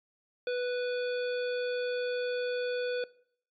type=harmonic tone; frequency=493.9 Hz; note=B4; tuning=in tune; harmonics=1 / 3 / 5 / 7 / 9; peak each=-29 / -39 / -43 / -46 / -48 dBFS; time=0.47-3.04 s; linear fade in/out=2 ms; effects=noise-tail reverb RT60 0.6 s tail -21 dB re dry + MP3 96 kbps

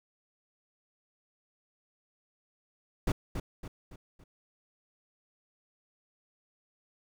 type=noise with echo; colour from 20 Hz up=brown; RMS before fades=-27 dBFS; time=3.07-3.12 s; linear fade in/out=5 ms; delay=280 ms; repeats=4; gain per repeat=-7 dB; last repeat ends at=4.24 s; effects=none

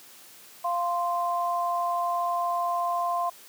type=tone pair together; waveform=sine; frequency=696 / 1043.8 Hz; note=F5 / C6; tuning=-6 / -4 cents; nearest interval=perfect fifth; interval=702 cents; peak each=-27 dBFS; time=0.64-3.3 s; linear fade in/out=10 ms; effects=white hiss -50 dBFS RMS until 3.48 s + high-pass 150 Hz 12 dB/octave

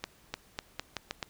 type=accelerating click train; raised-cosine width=0.2 ms; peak=-16 dBFS; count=7; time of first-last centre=0.04-1.228 s; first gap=300 ms; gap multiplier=0.83; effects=pink hiss -61 dBFS RMS until 1.29 s

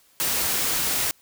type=noise; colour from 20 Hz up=white; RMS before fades=-24 dBFS; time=0.2-1.11 s; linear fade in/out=0 ms; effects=white hiss -59 dBFS RMS until 1.21 s

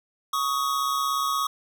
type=tone pair together; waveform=square; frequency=1117 / 1253.8 Hz; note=C#6 / D#6; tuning=+13 / +13 cents; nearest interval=major second; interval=200 cents; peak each=-26 / -28 dBFS; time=0.33-1.47 s; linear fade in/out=5 ms; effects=none

